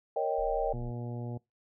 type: chord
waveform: sine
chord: Eb dominant seventh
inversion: second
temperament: equal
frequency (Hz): 466.2 / 554.4 / 622.3 / 784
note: Bb4 / Db5 / Eb5 / G5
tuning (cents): 0 / 0 / 0 / 0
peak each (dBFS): -33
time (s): 0.16-0.73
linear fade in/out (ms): 5
type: tone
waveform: sine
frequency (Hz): 29.98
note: A#0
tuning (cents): +49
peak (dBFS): -38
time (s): 0.38-0.91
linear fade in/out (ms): 10
type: harmonic tone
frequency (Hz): 120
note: B2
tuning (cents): -49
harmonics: 1 / 2 / 3 / 4 / 5 / 6 / 7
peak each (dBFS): -36 / -42 / -46 / -48 / -50 / -52 / -53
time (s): 0.73-1.38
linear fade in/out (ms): 10
effects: noise-tail reverb RT60 0.2 s tail -24 dB re dry